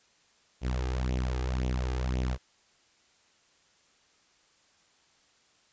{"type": "tone with flanger", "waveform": "sawtooth", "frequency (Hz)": 63.1, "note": "B1", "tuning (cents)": 38, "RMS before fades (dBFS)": -30, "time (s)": [0.61, 2.38], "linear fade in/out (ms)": 50, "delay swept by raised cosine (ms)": [0.31, 2.51], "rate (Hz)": 1.9, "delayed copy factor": 0.65, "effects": ["white hiss -65 dBFS RMS until 5.72 s", "resampled to 16000 Hz"]}